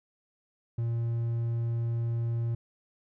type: tone with hard clipping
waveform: triangle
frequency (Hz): 116.54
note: A#2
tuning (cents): 0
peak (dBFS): -28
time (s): 0.78-2.55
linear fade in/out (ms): 5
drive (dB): 6
effects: none